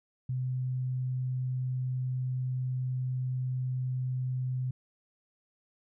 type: tone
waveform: sine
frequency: 127.9 Hz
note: C3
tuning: 39 cents flat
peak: -29 dBFS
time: 0.29-4.71 s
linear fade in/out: 5 ms
effects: none